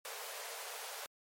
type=high-pass noise; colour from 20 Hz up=pink; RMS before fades=-45 dBFS; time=0.05-1.06 s; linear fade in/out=0 ms; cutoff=430 Hz; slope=96 dB/octave; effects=MP3 64 kbps